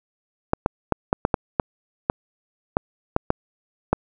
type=clicks; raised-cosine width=1 ms; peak=-3 dBFS; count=12; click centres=0.534 / 0.661 / 0.923 / 1.129 / 1.251 / 1.342 / 1.598 / 2.099 / 2.769 / 3.164 / 3.304 / 3.93 s; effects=none